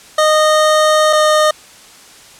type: tone pair in turn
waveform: 25% pulse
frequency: 617 / 613.6 Hz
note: D#5 / D#5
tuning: -15 / -24 cents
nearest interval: unison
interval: 9 cents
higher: first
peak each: -5 dBFS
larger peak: neither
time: 0.18-1.13 / 1.13-1.51 s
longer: first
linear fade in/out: 5 ms
effects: white hiss -40 dBFS RMS until 2.39 s + low-pass 9000 Hz 12 dB/octave